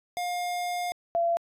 square / sine tone pair in turn, 710 / 680.4 Hz, F5 / F5, +28 / -45 cents, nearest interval minor second, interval 73 cents, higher first, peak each -29 / -22 dBFS, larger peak second, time 0.17-0.92 / 1.15-1.37 s, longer first, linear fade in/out 0 ms, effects resampled to 32000 Hz

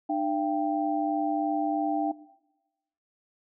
sine tone cluster, 301.5 / 680 / 783 Hz, D4 / F5 / G5, +46 / -46 / -2 cents, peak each -28 / -32 / -29 dBFS, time 0.09-2.12 s, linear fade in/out 10 ms, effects noise-tail reverb RT60 1.0 s tail -19 dB re dry

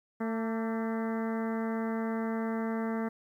harmonic tone with a mistuned harmonic, 224.3 Hz, A3, 34 cents sharp, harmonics 1 / 2 / 3 / 4 / 5 / 6 / 7 / 8 / 9, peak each -31 / -37 / -41 / -43 / -45 / -47 / -48 / -49 / -50 dBFS, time 0.2-3.09 s, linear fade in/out 10 ms, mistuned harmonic 5, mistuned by +53 cents, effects 11-bit

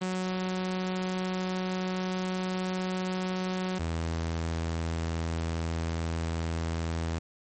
sawtooth tone pair in turn, 185 / 82.41 Hz, F#3 / E2, 0 / 0 cents, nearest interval octave + major second, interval 1400 cents, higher first, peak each -25 dBFS, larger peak neither, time 0.01-3.79 / 3.79-7.19 s, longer first, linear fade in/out 10 ms, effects MP3 32 kbps

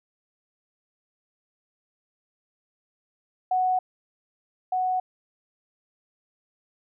sine tone pair in turn, 740 / 740 Hz, F#5 / F#5, 0 / 0 cents, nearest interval unison, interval 0 cents, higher neither, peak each -20 / -22 dBFS, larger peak first, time 3.51-3.79 / 4.72-5 s, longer neither, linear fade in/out 5 ms, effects none

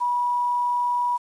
sine tone with quantisation, 973 Hz, B5, 26 cents flat, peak -20 dBFS, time 0-1.18 s, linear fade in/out 20 ms, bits 8, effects resampled to 24000 Hz

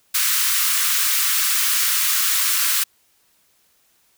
white high-pass noise, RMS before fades -19 dBFS, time 0.14-2.84 s, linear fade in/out 10 ms, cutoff 1100 Hz, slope 48 dB/octave, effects white hiss -61 dBFS RMS until 4.17 s

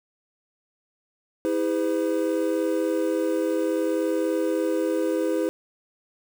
triangle tone cluster, 323.9 / 404.5 / 508 Hz, E4 / G#4 / B4, -30 / -46 / +49 cents, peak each -23 / -26 / -24 dBFS, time 1.45-5.49 s, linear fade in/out 0 ms, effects 7-bit

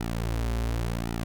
sawtooth tone with flanger, 57.3 Hz, A#1, 29 cents flat, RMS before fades -29 dBFS, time 0-1.24 s, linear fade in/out 5 ms, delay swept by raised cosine 1.8 to 6.4 ms, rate 0.9 Hz, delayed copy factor -1, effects none

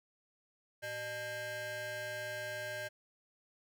40% pulse ring-modulated tone, 493.9 Hz, B4, in tune, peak -35 dBFS, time 0.82-2.89 s, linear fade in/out 20 ms, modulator 1100 Hz, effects none

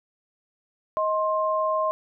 sine tone pair together, 629 / 1056.8 Hz, D#5 / C6, +19 / +17 cents, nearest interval major sixth, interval 898 cents, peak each -24 dBFS, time 0.97-1.91 s, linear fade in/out 0 ms, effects none

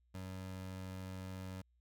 25% pulse tone, 93.7 Hz, F#2, 22 cents sharp, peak -40 dBFS, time 0.14-1.62 s, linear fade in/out 10 ms, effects added 60 Hz sine -70 dBFS peak until 1.8 s

